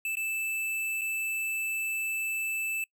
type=tone with dropouts; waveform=square; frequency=2637 Hz; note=E7; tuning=in tune; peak=-30 dBFS; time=0.05-2.84 s; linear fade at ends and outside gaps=2 ms; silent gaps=0.154-0.169 / 1.012-1.016 s; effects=noise-tail reverb RT60 0.1 s tail -25 dB re dry